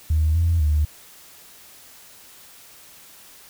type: tone with pitch steps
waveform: sine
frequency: 78 / 83.9 / 75.4 Hz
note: D#2 / E2 / D2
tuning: +5 / +31 / +46 cents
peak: -15 dBFS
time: 0.1-0.85 s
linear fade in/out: 5 ms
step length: 250 ms
effects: tanh soft clip ceiling -11 dBFS + white hiss -47 dBFS RMS until 3.49 s